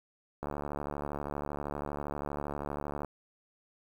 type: click train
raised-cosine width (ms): 1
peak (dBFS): -22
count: 191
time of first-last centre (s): 0.43-3.047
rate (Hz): 72.6
effects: 9-bit